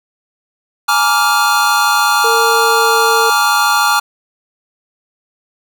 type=chord; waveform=square; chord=Bb dominant seventh; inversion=third; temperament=just; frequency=839.1 / 932.3 / 1165.4 / 1398.5 Hz; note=Ab5 / Bb5 / D6 / F6; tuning=+18 / 0 / -14 / +2 cents; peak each=-17 / -20 / -16 / -15 dBFS; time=0.88-4 s; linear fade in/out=10 ms
type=tone with pitch glide; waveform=sine; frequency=457 to 453.3 Hz; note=A#4 to A#4; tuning=-34 to -48 cents; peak=-15 dBFS; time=2.24-3.3 s; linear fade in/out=5 ms; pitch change=-14 cents; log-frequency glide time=2.5-2.95 s
effects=none